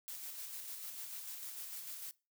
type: noise with tremolo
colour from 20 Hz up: blue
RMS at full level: -45 dBFS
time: 0.08-2.11 s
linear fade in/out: 0 ms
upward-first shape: square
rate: 6.7 Hz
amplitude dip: 30%
effects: noise-tail reverb RT60 0.3 s tail -22 dB re dry